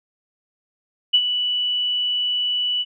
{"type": "tone with ADSR envelope", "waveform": "sine", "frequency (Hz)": 2960, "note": "F#7", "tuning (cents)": 0, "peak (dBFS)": -10, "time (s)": [1.13, 2.85], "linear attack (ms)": 15, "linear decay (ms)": 59, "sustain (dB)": -9, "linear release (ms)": 40, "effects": []}